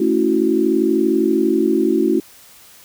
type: chord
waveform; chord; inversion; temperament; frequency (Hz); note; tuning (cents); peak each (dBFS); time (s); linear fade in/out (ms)
sine; F# minor seventh; first; equal; 220 / 277.2 / 329.6 / 370; A3 / C#4 / E4 / F#4; 0 / 0 / 0 / 0; -21 / -20 / -17 / -18; 0-2.2; 5
effects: white hiss -45 dBFS RMS until 2.84 s